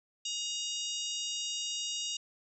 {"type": "harmonic tone with a mistuned harmonic", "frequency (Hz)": 953, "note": "A#5", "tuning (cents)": 38, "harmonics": [3, 4, 5, 6, 7, 8], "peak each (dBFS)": [-38, -39, -44, -42, -43, -44], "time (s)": [0.25, 2.17], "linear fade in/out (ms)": 5, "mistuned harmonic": 4, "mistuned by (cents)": -35, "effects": []}